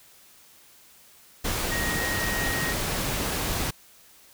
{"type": "tone in noise", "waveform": "sine", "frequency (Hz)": 1880, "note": "A#6", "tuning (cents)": 14, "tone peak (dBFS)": -29, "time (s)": [1.71, 2.73], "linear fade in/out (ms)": 10, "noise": "pink", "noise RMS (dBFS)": -28, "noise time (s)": [1.44, 3.71], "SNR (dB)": -4, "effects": ["white hiss -54 dBFS RMS until 4.33 s"]}